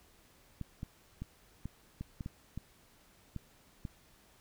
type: clicks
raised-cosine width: 5 ms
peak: -27 dBFS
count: 10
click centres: 0.613 / 0.831 / 1.22 / 1.656 / 2.01 / 2.208 / 2.261 / 2.576 / 3.363 / 3.852 s
effects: pink hiss -64 dBFS RMS until 4.4 s